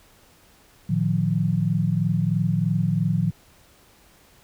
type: tone cluster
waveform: sine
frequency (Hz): 113.2 / 153.8 / 176.8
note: A2 / D#3 / F3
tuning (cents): +50 / -20 / +22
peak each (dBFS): -25 / -23 / -23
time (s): 0.89-3.31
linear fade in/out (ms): 10
effects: pink hiss -55 dBFS RMS until 4.43 s